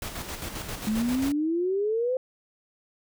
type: noise with tremolo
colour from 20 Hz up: pink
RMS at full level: -34 dBFS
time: 0.02-1.32 s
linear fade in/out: 2 ms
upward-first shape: square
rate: 7.5 Hz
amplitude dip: 45%
type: exponential sweep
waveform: sine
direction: up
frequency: 209.5 to 523.3 Hz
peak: -23 dBFS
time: 0.87-2.17 s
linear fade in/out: 2 ms
effects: none